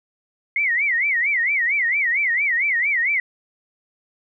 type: tone with vibrato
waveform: sine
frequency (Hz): 2078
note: C7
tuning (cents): -12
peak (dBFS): -17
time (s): 0.56-3.2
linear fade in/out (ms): 2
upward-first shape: sine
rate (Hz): 4.4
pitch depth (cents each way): 210
effects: none